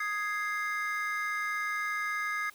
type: chord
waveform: triangle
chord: Ab major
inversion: second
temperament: equal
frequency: 1244.5 / 1661.2 / 2093 Hz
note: Eb6 / Ab6 / C7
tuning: 0 / 0 / 0 cents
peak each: -33 dBFS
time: 0-2.5 s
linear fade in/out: 5 ms
effects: white hiss -57 dBFS RMS until 2.54 s